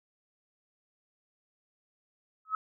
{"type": "tone with exponential growth", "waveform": "sine", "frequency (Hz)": 1284, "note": "E6", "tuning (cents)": -46, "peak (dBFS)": -23, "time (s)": [2.45, 2.55], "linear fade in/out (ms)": 2, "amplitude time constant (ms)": 20, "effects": []}